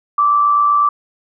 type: tone with amplitude modulation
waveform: sine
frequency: 1166 Hz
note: D6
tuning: 13 cents flat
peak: -8 dBFS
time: 0.18-0.89 s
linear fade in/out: 5 ms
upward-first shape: sine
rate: 108 Hz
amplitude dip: 40%
effects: none